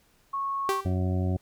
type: tone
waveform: sine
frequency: 1100 Hz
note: C#6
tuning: 14 cents flat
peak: -27 dBFS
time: 0.33-0.81 s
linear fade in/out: 10 ms
type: tone with exponential decay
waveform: sawtooth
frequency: 390 Hz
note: G4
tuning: 9 cents flat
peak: -19 dBFS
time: 0.69-0.98 s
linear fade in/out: 0 ms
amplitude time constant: 62 ms
type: harmonic tone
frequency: 92.1 Hz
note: F#2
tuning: 7 cents flat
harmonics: 1 / 2 / 3 / 4 / 6 / 7 / 8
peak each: -25 / -31 / -35 / -37 / -41 / -42 / -43 dBFS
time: 0.85-1.37 s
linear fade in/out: 5 ms
effects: pink hiss -64 dBFS RMS until 1.41 s